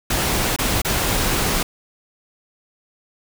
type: noise with dropouts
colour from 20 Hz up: pink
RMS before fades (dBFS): -20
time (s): 0.1-1.63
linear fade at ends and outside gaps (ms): 5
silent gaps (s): 0.563-0.587 / 0.818-0.847
effects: none